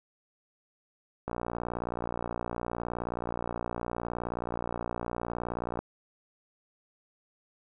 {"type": "click train", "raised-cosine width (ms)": 1, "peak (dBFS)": -19, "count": 268, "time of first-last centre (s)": [1.28, 5.79], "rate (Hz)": 59.2, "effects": []}